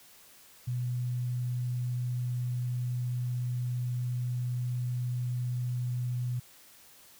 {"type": "tone", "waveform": "sine", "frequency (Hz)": 123.5, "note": "B2", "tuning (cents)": 0, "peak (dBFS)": -29, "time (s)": [0.67, 6.4], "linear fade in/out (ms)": 10, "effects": ["white hiss -56 dBFS RMS until 7.19 s"]}